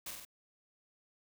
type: noise with echo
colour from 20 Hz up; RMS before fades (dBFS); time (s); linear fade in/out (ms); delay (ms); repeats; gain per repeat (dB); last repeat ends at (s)
white; -42; 0.06-0.11; 5; 47; 3; -3; 0.251
effects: none